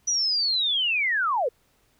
sine linear sweep, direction down, 5940 to 433.6 Hz, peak -21 dBFS, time 0.07-1.49 s, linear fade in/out 10 ms, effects pink hiss -65 dBFS RMS until 1.99 s

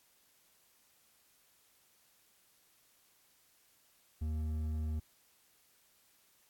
triangle tone with hard clipping, 77.78 Hz, D#2, in tune, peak -35 dBFS, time 4.21-5 s, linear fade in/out 10 ms, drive 10 dB, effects white hiss -69 dBFS RMS until 6.49 s + AAC 64 kbps

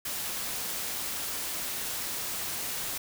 white noise, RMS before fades -34 dBFS, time 0.05-2.98 s, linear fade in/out 5 ms, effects none

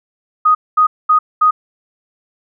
sine tone bursts, 1246 Hz, D#6, 2 cents sharp, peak -7 dBFS, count 4, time 0.45-1.51 s, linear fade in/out 10 ms, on 100 ms, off 220 ms, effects none

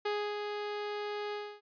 sawtooth tone with ADSR envelope, 415.3 Hz, G#4, in tune, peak -26 dBFS, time 0.05-1.61 s, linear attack 8 ms, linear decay 290 ms, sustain -5 dB, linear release 280 ms, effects resampled to 11025 Hz

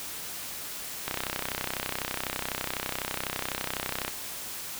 click train, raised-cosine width 0.3 ms, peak -13 dBFS, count 97, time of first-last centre 1.08-4.08 s, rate 32 Hz, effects white hiss -38 dBFS RMS until 4.79 s

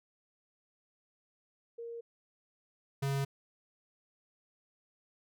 sine / square tone pair in turn, 466.2 / 138 Hz, A#4 / C#3, 0 / -7 cents, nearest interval octave + major sixth, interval 2107 cents, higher first, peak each -40 / -31 dBFS, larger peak second, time 1.78-2.01 / 3.02-3.25 s, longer neither, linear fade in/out 10 ms, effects none

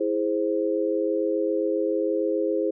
sine chord, E augmented, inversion none, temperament equal with one note detuned, 328.3 / 415.3 / 523.3 Hz, E4 / G#4 / B#4, -7 / 0 / 0 cents, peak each -26 dBFS, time 0-2.71 s, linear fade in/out 10 ms, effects none

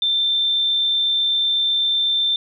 sine tone, 3566 Hz, A7, 22 cents sharp, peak -16 dBFS, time 0.02-2.36 s, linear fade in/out 2 ms, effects none

